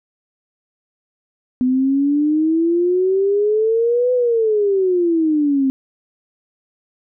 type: exponential two-way sweep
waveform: sine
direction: up then down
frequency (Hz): 250.2 to 504 to 263.1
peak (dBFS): -13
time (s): 1.61-5.7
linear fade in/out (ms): 0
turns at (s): 4.13
effects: none